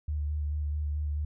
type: tone with vibrato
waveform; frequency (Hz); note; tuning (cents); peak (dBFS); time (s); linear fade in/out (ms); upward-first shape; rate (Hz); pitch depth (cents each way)
sine; 74.4; D2; +23; -28; 0.08-1.25; 5; square; 4.6; 18
effects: none